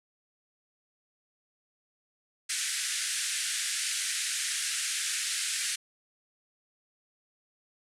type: band-pass noise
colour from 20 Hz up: white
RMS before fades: -32 dBFS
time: 2.49-5.76 s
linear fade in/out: 10 ms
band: 1500 to 10000 Hz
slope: 48 dB/octave
effects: none